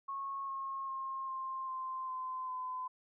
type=tone with pitch steps; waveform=sine; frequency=1095 / 1081.8 / 1068.8 / 1055.9 / 1043.1 / 1030.6 / 1018.1 Hz; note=C#6 / C#6 / C6 / C6 / C6 / C6 / C6; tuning=-22 / -43 / +36 / +15 / -6 / -27 / -48 cents; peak=-37 dBFS; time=0.08-2.88 s; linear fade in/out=10 ms; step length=400 ms; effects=none